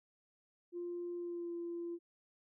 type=tone with pitch glide; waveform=sine; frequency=349.2 to 342.4 Hz; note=F4 to F4; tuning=0 to -34 cents; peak=-38 dBFS; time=0.72-1.99 s; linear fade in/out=50 ms; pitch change=-34 cents; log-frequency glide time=1.16-1.53 s; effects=tanh soft clip ceiling -34 dBFS